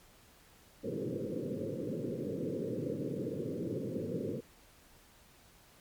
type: band-pass noise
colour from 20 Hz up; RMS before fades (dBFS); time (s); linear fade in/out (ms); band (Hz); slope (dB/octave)
white; -37; 0.83-4.41; 20; 100 to 530; 96
effects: pink hiss -61 dBFS RMS until 5.8 s + MP3 96 kbps